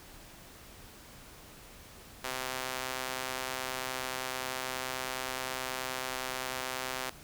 sawtooth tone with high-pass filter, 129.5 Hz, C3, 17 cents flat, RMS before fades -37 dBFS, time 2.24-7.1 s, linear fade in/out 5 ms, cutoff 710 Hz, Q 0.55, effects pink hiss -52 dBFS RMS until 7.23 s

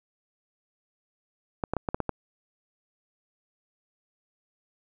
clicks, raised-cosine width 1 ms, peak -13 dBFS, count 7, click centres 1.638 / 1.736 / 1.767 / 1.888 / 1.945 / 2.003 / 2.093 s, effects none

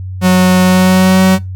45% pulse tone with pitch glide, 183.6 to 187.89 Hz, F#3 to F#3, -13 to +27 cents, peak -5 dBFS, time 0.21-1.39 s, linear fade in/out 50 ms, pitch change +40 cents, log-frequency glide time 0.63-1.22 s, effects noise-tail reverb RT60 0.2 s tail -20 dB re dry + added 93 Hz sine -20 dBFS peak until 1.55 s

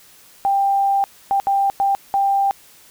sine tone bursts at uneven times, 791 Hz, G5, 15 cents sharp, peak -14 dBFS, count 5, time 0.45-1.04 / 1.31-1.4 / 1.47-1.7 / 1.8-1.95 / 2.14-2.51 s, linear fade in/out 0 ms, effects white hiss -48 dBFS RMS until 2.9 s

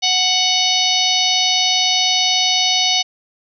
harmonic tone, 741 Hz, F#5, 2 cents sharp, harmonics 1 / 3 / 4 / 5 / 6 / 7 / 8, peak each -23 / -24 / -19 / -19 / -21 / -24 / -23 dBFS, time 0.02-3.03 s, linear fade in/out 20 ms, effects none

